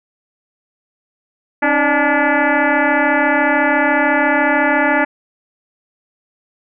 sine tone with frequency modulation, 563 Hz, C#5, 27 cents sharp, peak -11 dBFS, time 1.62-5.05 s, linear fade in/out 10 ms, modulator 290 Hz, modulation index 5.2, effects none

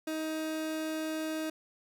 30% pulse tone, 314.7 Hz, D#4, 20 cents sharp, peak -30 dBFS, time 0.07-1.5 s, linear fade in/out 5 ms, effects none

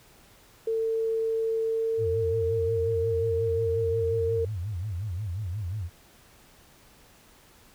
sine tone with pitch glide, 448.8 to 456.9 Hz, A4 to A#4, +34 to -35 cents, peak -24 dBFS, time 0.67-4.45 s, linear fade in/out 5 ms, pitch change +31 cents, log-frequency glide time 1.65-2.76 s
sine tone with vibrato, 96.4 Hz, G2, 28 cents flat, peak -29 dBFS, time 1.97-5.9 s, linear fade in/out 50 ms, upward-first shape sine, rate 5.6 Hz, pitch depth 230 cents each way
effects pink hiss -56 dBFS RMS until 7.74 s

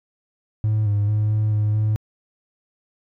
triangle tone with pitch steps, 107.7 / 102.7 / 106.2 / 107.2 / 105.7 / 107.4 Hz, A2 / G#2 / G#2 / A2 / G#2 / A2, -37 / -19 / +39 / -45 / +31 / -41 cents, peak -14 dBFS, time 0.64-1.96 s, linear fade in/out 0 ms, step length 220 ms, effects tanh soft clip ceiling -12 dBFS

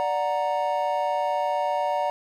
triangle chord, D augmented, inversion none, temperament equal with one note detuned, 587.3 / 735.7 / 932.3 Hz, D5 / F#5 / A#5, 0 / -10 / 0 cents, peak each -25 dBFS, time 0-2.1 s, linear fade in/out 0 ms, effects none

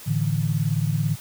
sine chord, A suspended fourth, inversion none, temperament equal, 110 / 146.83 / 164.81 Hz, A2 / D3 / E3, 0 / 0 / 0 cents, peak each -25 / -23 / -26 dBFS, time 0.06-1.16 s, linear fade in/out 20 ms, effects white hiss -42 dBFS RMS until 1.2 s

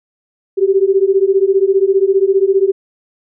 sine beating tone pair, 381 / 396 Hz, G4 / G4, -49 / +18 cents, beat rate 15 Hz, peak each -12 dBFS, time 0.57-2.72 s, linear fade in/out 20 ms, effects none

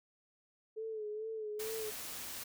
sine tone with vibrato, 432.8 Hz, A4, 29 cents flat, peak -38 dBFS, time 0.76-1.91 s, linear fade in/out 20 ms, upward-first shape sine, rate 2.3 Hz, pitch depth 52 cents each way
white noise, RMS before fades -44 dBFS, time 1.59-2.44 s, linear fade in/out 10 ms
effects none

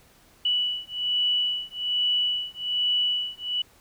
sine beating tone pair, 2954 / 2955.2 Hz, F#7 / F#7, -3 / -3 cents, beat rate 1.2 Hz, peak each -26 / -26 dBFS, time 0.45-3.62 s, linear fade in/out 5 ms, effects pink hiss -57 dBFS RMS until 3.8 s

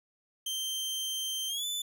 sawtooth tone with pitch glide, 3136 to 3500 Hz, G7 to A7, 0 to -10 cents, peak -29 dBFS, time 0.46-1.82 s, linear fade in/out 5 ms, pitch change +190 cents, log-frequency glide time 1.48-1.65 s, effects none

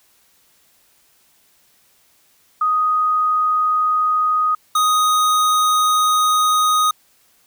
sine / square tone pair in turn, 1247 / 1247 Hz, D#6 / D#6, +3 / +3 cents, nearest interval unison, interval 0 cents, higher neither, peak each -14 dBFS, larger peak neither, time 2.61-4.55 / 4.75-6.91 s, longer second, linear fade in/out 5 ms, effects white hiss -57 dBFS RMS until 7.46 s

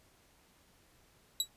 25% pulse tone with exponential decay, 3903 Hz, B7, 21 cents flat, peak -21 dBFS, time 1.4-1.48 s, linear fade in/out 2 ms, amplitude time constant 16 ms, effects pink hiss -66 dBFS RMS until 1.56 s + resampled to 32000 Hz

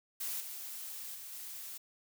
blue noise with level steps, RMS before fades -38 / -44 / -47 / -45 dBFS, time 0.2-1.78 s, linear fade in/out 10 ms, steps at 0.4 / 1.15 / 1.32 s, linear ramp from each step 5 ms, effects none

